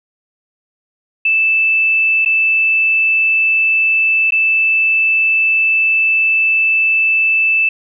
sine tone with dropouts, 2637 Hz, E7, in tune, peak -10 dBFS, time 1.25-7.69 s, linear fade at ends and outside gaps 5 ms, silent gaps 2.25-2.258 / 4.307-4.321 s, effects none

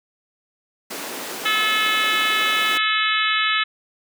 pink high-pass noise, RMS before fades -31 dBFS, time 0.9-2.78 s, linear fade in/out 10 ms, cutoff 250 Hz, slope 24 dB/octave
harmonic tone, 431.7 Hz, A4, 33 cents flat, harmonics 3 / 4 / 5 / 6 / 7 / 8 / 9, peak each -23 / -24 / -25 / -26 / -26 / -27 / -28 dBFS, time 1.45-3.64 s, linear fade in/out 10 ms
effects none

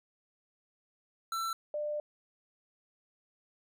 square / sine tone pair in turn, 1339 / 596.5 Hz, E6 / D5, +27 / +27 cents, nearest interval octave + major second, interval 1400 cents, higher first, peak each -33 / -32 dBFS, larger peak second, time 1.32-1.53 / 1.74-2 s, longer second, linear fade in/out 2 ms, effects none

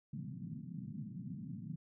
pink band-pass noise, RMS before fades -45 dBFS, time 0.13-1.76 s, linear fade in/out 5 ms, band 120 to 240 Hz, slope 48 dB/octave, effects none

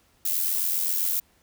violet noise with amplitude modulation, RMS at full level -23 dBFS, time 0.25-1.2 s, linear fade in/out 5 ms, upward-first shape sine, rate 87.5 Hz, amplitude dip 55%, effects pink hiss -63 dBFS RMS until 1.42 s

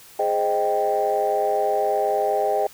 sine chord, Ab major seventh, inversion none, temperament equal, 415.3 / 523.3 / 622.3 / 784 Hz, Ab4 / C5 / Eb5 / G5, 0 / 0 / 0 / 0 cents, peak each -24 / -26 / -23 / -22 dBFS, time 0.19-2.67 s, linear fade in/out 5 ms, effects tanh soft clip ceiling -11 dBFS + white hiss -47 dBFS RMS until 2.73 s

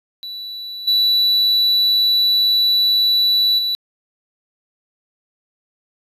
triangle tone with level steps, 3951 Hz, B7, in tune, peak -26 / -11 / -16 dBFS, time 0.23-3.75 s, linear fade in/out 0 ms, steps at 0.87 / 3.58 s, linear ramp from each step 10 ms, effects resampled to 32000 Hz

